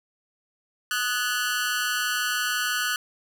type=tone with amplitude modulation; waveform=sawtooth; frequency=1480 Hz; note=F#6; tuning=in tune; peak=-16 dBFS; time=0.91-2.96 s; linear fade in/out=2 ms; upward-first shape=sine; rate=234 Hz; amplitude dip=100%; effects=none